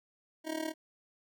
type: tone with amplitude modulation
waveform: 25% pulse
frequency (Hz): 316.5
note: D#4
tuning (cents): +30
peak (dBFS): -27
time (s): 0.44-0.74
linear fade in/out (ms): 50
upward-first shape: sine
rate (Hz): 37.6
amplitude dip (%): 80
effects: none